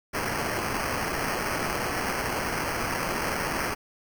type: noise with sample-and-hold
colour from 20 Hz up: violet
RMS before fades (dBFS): -29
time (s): 0.13-3.75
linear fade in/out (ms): 20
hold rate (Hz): 3675
effects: none